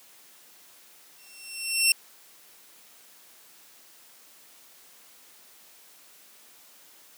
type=tone with exponential growth; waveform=15% pulse; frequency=2710 Hz; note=E7; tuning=47 cents sharp; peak=-9 dBFS; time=1.18-1.92 s; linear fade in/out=2 ms; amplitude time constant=160 ms; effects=white hiss -54 dBFS RMS until 7.17 s + high-pass 200 Hz 12 dB/octave